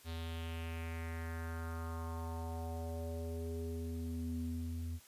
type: tone with low-pass filter sweep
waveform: square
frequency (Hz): 82.3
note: E2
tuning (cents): -2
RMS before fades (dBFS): -41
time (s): 0.04-5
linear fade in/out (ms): 50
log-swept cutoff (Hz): 4000 to 170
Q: 3.4
effects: white hiss -61 dBFS RMS until 5.07 s + resampled to 32000 Hz